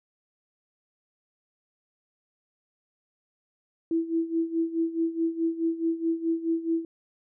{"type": "tone with tremolo", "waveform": "sine", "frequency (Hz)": 329.6, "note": "E4", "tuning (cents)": 0, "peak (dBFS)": -21, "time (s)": [3.91, 6.85], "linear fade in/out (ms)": 2, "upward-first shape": "sine", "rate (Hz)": 4.7, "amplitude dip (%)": 80, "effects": []}